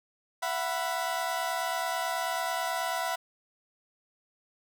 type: chord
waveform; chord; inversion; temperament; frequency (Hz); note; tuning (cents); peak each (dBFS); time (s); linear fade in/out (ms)
30% pulse; E suspended second; none; equal with one note detuned; 670.8 / 740 / 987.8; E5 / F#5 / B5; +30 / 0 / 0; -31; 0.42-3.16; 10
effects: none